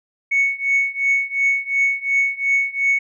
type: tone with tremolo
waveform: sine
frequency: 2217 Hz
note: C#7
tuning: in tune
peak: -11 dBFS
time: 0.31-2.99 s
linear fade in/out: 10 ms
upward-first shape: triangle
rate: 2.8 Hz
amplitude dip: 95%
effects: tanh soft clip ceiling -10 dBFS

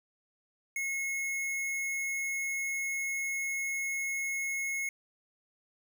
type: tone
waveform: square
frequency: 2174 Hz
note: C#7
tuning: 34 cents flat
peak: -32 dBFS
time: 0.76-4.89 s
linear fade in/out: 2 ms
effects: none

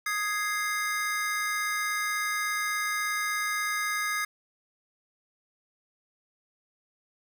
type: chord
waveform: square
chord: Ab major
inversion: second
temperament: equal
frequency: 1244.5 / 1661.2 / 2093 Hz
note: Eb6 / Ab6 / C7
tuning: 0 / 0 / 0 cents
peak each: -33 / -33 / -32 dBFS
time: 0.06-4.25 s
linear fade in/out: 5 ms
effects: none

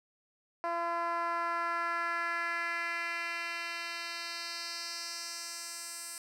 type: tone with band-pass filter sweep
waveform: 10% pulse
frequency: 340 Hz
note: F4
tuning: 46 cents flat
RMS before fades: -36 dBFS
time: 0.64-6.18 s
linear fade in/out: 0 ms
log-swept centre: 820 to 8700 Hz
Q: 1.9
effects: none

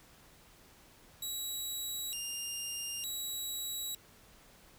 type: tone with vibrato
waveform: 15% pulse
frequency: 3300 Hz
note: G#7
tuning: 12 cents flat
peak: -30 dBFS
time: 1.22-3.95 s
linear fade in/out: 5 ms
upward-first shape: square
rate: 0.55 Hz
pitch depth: 280 cents each way
effects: pink hiss -60 dBFS RMS until 4.78 s

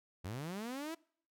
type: linear sweep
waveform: sawtooth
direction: up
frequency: 83 to 336.6 Hz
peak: -36 dBFS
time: 0.24-0.95 s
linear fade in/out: 10 ms
effects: noise-tail reverb RT60 0.6 s tail -25 dB re dry

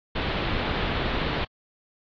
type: low-pass noise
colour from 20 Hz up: pink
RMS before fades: -27 dBFS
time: 0.15-1.45 s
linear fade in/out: 10 ms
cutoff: 4000 Hz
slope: 48 dB/octave
effects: AAC 48 kbps

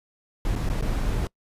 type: noise with dropouts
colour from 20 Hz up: brown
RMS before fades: -25 dBFS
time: 0.45-1.27 s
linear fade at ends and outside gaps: 1 ms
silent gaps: 0.554-0.56 / 0.69-0.699 / 0.811-0.824 s
effects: noise-tail reverb RT60 0.1 s tail -24 dB re dry + resampled to 32000 Hz

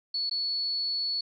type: tone with dropouts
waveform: sine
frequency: 4414 Hz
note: C#8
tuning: 8 cents flat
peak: -27 dBFS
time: 0.14-1.21 s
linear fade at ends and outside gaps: 5 ms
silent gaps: 0.297-0.311 s
effects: none

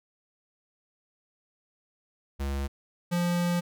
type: tone pair in turn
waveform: square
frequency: 69.3 / 174.63 Hz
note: C#2 / F3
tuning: 0 / 0 cents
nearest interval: octave + major third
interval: 1600 cents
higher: second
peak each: -29 / -25 dBFS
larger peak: second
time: 2.39-2.68 / 3.11-3.61 s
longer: second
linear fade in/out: 20 ms
effects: none

